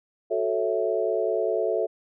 sine chord, F# minor seventh, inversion none, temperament equal, 370 / 440 / 554.4 / 659.3 Hz, F#4 / A4 / C#5 / E5, 0 / 0 / 0 / 0 cents, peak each -29 / -26 / -30 / -27 dBFS, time 0.3-1.87 s, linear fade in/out 20 ms, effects none

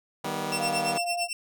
10% pulse chord, Eb augmented, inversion none, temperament just, 155.56 / 194.45 / 243.1 Hz, Eb3 / G3 / B3, 0 / -14 / -27 cents, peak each -26 dBFS, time 0.24-0.98 s, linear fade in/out 5 ms
20% pulse tone with tremolo, 2702 Hz, E7, 42 cents sharp, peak -21 dBFS, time 0.52-1.33 s, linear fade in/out 2 ms, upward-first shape triangle, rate 8.9 Hz, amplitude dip 100%
sine tone, 698 Hz, F5, 1 cent flat, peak -28 dBFS, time 0.57-1.29 s, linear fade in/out 50 ms
effects none

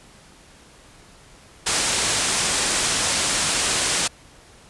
white low-pass noise, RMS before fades -22 dBFS, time 1.66-4.08 s, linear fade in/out 10 ms, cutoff 9700 Hz, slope 48 dB/octave, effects pink hiss -49 dBFS RMS until 4.69 s + resampled to 24000 Hz

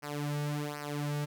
sawtooth tone with flanger, 146.83 Hz, D3, in tune, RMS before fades -35 dBFS, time 0.02-1.26 s, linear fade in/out 20 ms, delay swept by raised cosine 0.27 to 2.97 ms, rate 1.3 Hz, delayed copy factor -0.85, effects none

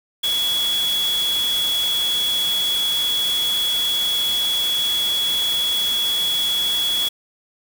sine tone in noise, 3365 Hz, G#7, 22 cents sharp, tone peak -18 dBFS, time 0.23-7.09 s, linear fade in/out 10 ms, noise white, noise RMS -29 dBFS, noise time 0.23-7.09 s, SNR +8 dB, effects none

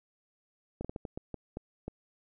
slowing click train, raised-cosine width 2 ms, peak -24 dBFS, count 9, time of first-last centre 0.81-1.88 s, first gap 36 ms, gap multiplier 1.36, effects none

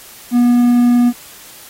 triangle tone, 242.1 Hz, B3, 34 cents flat, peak -6 dBFS, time 0.31-1.13 s, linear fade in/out 50 ms, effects white hiss -38 dBFS RMS until 1.69 s + AAC 48 kbps

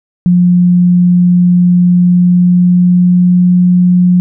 sine tone with pitch glide, 177.6 to 179.25 Hz, F3 to F3, +29 to +45 cents, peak -4 dBFS, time 0.26-4.2 s, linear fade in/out 0 ms, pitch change +16 cents, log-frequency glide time 1.89-3.59 s, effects none

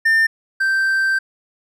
triangle tone pair in turn, 1800 / 1562.9 Hz, A6 / G6, +39 / -6 cents, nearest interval major second, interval 245 cents, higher first, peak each -10 / -13 dBFS, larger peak first, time 0.05-0.27 / 0.6-1.19 s, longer second, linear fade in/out 10 ms, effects none

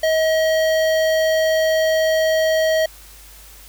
square tone with notch filter, 636 Hz, D#5, 38 cents sharp, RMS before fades -17 dBFS, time 0.03-2.86 s, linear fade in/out 5 ms, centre 9500 Hz, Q 0.82, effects added 50 Hz sine -44 dBFS peak until 3.68 s + white hiss -44 dBFS RMS until 3.68 s

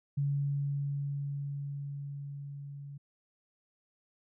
sine tone with level ramp, 141.5 Hz, C#3, 36 cents sharp, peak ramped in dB -27 to -42 dBFS, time 0.17-2.98 s, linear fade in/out 10 ms, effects none

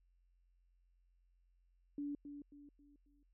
sine tone with echo, 288.1 Hz, D4, 33 cents flat, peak -39 dBFS, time 1.98-2.15 s, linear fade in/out 2 ms, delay 270 ms, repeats 4, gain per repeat -8 dB, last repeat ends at 3.23 s, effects added 44 Hz sine -70 dBFS peak until 3.33 s

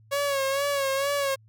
sawtooth tone with vibrato, 554.4 Hz, C#5, in tune, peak -20 dBFS, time 0.11-1.36 s, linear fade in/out 20 ms, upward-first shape sine, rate 2.2 Hz, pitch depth 54 cents each way, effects added 109 Hz sine -53 dBFS peak until 1.48 s

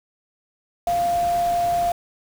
sine tone in noise, 696 Hz, F5, 6 cents flat, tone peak -18 dBFS, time 0.87-1.92 s, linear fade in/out 2 ms, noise pink, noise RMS -35 dBFS, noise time 0.87-1.92 s, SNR +14 dB, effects none

